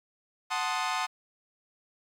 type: chord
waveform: sawtooth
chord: F# diminished seventh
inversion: none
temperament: equal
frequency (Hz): 740 / 880 / 1046.5 / 1244.5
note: F#5 / A5 / C6 / Eb6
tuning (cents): 0 / 0 / 0 / 0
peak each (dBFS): -30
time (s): 0.5-1.07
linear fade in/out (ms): 20
effects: low-pass 7000 Hz 12 dB/octave + 10-bit